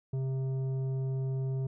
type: tone with tanh clipping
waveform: triangle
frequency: 132.7 Hz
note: C3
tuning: 25 cents sharp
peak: -31 dBFS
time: 0.13-1.67 s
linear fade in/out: 5 ms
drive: 13 dB
effects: none